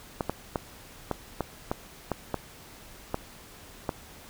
clicks, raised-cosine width 1 ms, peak -13 dBFS, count 10, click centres 0.208 / 0.296 / 0.558 / 1.113 / 1.407 / 1.715 / 2.117 / 2.343 / 3.144 / 3.892 s, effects pink hiss -49 dBFS RMS until 4.29 s

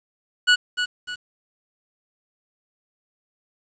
25% pulse tone with echo, 1469 Hz, F#6, 13 cents flat, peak -9 dBFS, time 0.47-0.56 s, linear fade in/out 20 ms, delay 300 ms, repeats 2, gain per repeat -8 dB, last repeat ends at 1.16 s, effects resampled to 16000 Hz + 8-bit

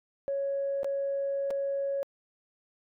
sine tone with dropouts, 554.4 Hz, C#5, in tune, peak -27 dBFS, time 0.28-2.03 s, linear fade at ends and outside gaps 0 ms, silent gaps 0.832-0.845 / 1.505-1.509 s, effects tanh soft clip ceiling -23 dBFS

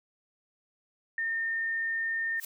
sine tone, 1819 Hz, A#6, 43 cents flat, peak -28 dBFS, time 1.18-2.4 s, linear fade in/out 2 ms
blue noise with exponential growth, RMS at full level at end -32 dBFS, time 2.36-2.45 s, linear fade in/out 5 ms, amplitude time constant 18 ms
effects none

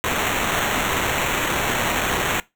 blue noise with sample-and-hold, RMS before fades -22 dBFS, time 0.04-2.4 s, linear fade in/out 0 ms, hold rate 4900 Hz, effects noise-tail reverb RT60 0.2 s tail -20 dB re dry

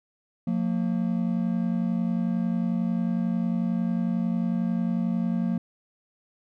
triangle tone pair together, 178.2 / 229.3 Hz, F3 / A#3, +35 / -28 cents, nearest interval major third, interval 437 cents, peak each -24 dBFS, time 0.47-5.58 s, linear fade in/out 5 ms, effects none

